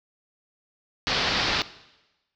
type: low-pass noise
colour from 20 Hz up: white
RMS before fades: -25 dBFS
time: 1.07-1.62 s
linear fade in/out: 0 ms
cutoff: 5000 Hz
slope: 48 dB/octave
effects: noise-tail reverb RT60 1.0 s tail -17 dB re dry